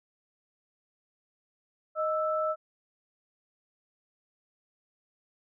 sine tone pair together, 623 / 1318.5 Hz, D#5 / E6, +2 / 0 cents, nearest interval octave + minor second, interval 1298 cents, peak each -28 / -30 dBFS, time 1.95-2.56 s, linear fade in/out 50 ms, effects none

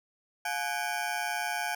20% pulse ring-modulated tone, 781 Hz, G5, 7 cents flat, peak -22 dBFS, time 0.45-1.75 s, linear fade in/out 5 ms, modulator 70.1 Hz, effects none

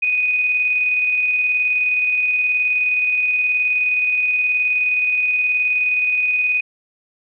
sine tone with tremolo, 2489 Hz, D#7, in tune, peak -14 dBFS, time 0.02-6.61 s, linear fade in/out 10 ms, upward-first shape square, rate 19 Hz, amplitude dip 25%, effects none

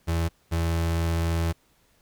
35% pulse tone pair in turn, 83.2 / 83.2 Hz, E2 / E2, +17 / +17 cents, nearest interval unison, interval 0 cents, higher neither, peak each -21 dBFS, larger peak neither, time 0.07-0.29 / 0.51-1.53 s, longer second, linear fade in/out 20 ms, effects pink hiss -64 dBFS RMS until 2.01 s

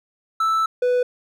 triangle tone pair in turn, 1318.5 / 495.2 Hz, E6 / B4, 0 / +5 cents, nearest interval octave + perfect fourth, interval 1695 cents, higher first, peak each -15 / -14 dBFS, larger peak second, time 0.4-0.66 / 0.82-1.03 s, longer first, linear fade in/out 5 ms, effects none

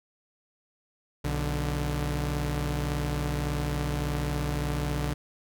sawtooth tone pair together, 61.65 / 146.83 Hz, B1 / D3, -2 / 0 cents, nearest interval octave + minor third, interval 1502 cents, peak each -26 dBFS, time 1.24-5.14 s, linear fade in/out 10 ms, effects none

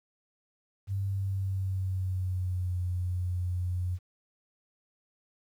sine tone with pitch glide, 98 to 89.87 Hz, G2 to F#2, 0 to -50 cents, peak -28 dBFS, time 0.87-3.99 s, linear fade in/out 50 ms, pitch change -150 cents, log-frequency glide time 1.08-2.79 s, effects 10-bit

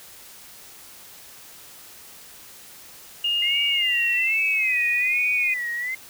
sine tone with pitch glide, 2838 to 2471 Hz, F7 to D#7, +27 to -13 cents, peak -20 dBFS, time 3.24-5.54 s, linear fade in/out 5 ms, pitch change -240 cents, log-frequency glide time 3.77-4.87 s
sine tone with vibrato, 2068 Hz, C7, 21 cents flat, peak -25 dBFS, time 3.42-5.95 s, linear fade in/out 5 ms, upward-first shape sine, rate 1.2 Hz, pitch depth 160 cents each way
effects white hiss -45 dBFS RMS until 6.09 s

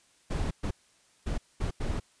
brown noise bursts at uneven times, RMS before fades -30 dBFS, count 5, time 0.3-0.51 / 0.63-0.71 / 1.26-1.38 / 1.6-1.71 / 1.8-2 s, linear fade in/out 10 ms, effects white hiss -64 dBFS RMS until 2.2 s + resampled to 22050 Hz

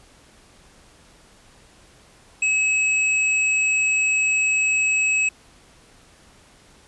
square tone, 2571 Hz, E7, 44 cents flat, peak -18 dBFS, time 2.42-5.29 s, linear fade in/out 5 ms, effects pink hiss -52 dBFS RMS until 6.87 s + resampled to 24000 Hz

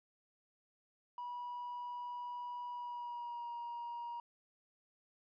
triangle tone with pitch glide, 973 to 948 Hz, B5 to A#5, -26 to +29 cents, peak -38 dBFS, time 1.18-4.2 s, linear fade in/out 2 ms, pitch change -45 cents, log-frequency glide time 2.7-3.5 s, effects tanh soft clip ceiling -37 dBFS + resampled to 11025 Hz

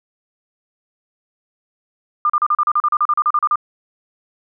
sine tone bursts, 1203 Hz, D6, 41 cents sharp, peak -12 dBFS, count 16, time 2.25-3.557 s, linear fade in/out 2 ms, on 47 ms, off 37 ms, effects none

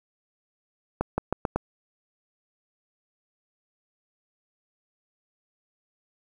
accelerating click train, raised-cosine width 1 ms, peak -10 dBFS, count 5, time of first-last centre 1.01-1.56 s, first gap 170 ms, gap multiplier 0.86, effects 8-bit

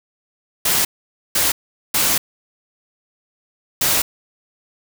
white noise bursts at uneven times, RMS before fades -17 dBFS, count 4, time 0.65-0.85 / 1.35-1.52 / 1.94-2.18 / 3.81-4.02 s, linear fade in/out 5 ms, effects none

